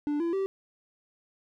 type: tone with pitch steps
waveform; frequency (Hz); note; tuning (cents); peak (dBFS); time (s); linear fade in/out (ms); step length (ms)
triangle; 293.7 / 337.4 / 387.5; D4 / E4 / G4; 0 / +40 / -20; -24; 0.07-0.46; 0; 130
effects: none